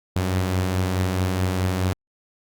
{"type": "beating tone pair", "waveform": "sawtooth", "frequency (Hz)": [92.2, 96.9], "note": ["F#2", "G2"], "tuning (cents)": [-6, -20], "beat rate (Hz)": 4.7, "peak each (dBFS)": [-17, -26], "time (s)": [0.16, 1.93], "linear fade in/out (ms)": 0, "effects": ["Opus 48 kbps"]}